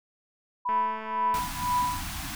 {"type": "tone with tremolo", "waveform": "sine", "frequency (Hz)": 987.8, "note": "B5", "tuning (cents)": 0, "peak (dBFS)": -21, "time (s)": [0.65, 2.04], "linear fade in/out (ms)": 10, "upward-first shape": "triangle", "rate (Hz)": 2, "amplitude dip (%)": 100}
{"type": "click train", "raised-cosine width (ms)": 0.5, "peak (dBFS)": -24, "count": 154, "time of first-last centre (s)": [0.69, 1.389], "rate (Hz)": 219}
{"type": "band-stop noise", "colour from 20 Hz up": "pink", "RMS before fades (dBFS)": -35, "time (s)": [1.34, 2.35], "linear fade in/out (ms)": 2, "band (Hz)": [320, 690], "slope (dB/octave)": 96}
{"effects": []}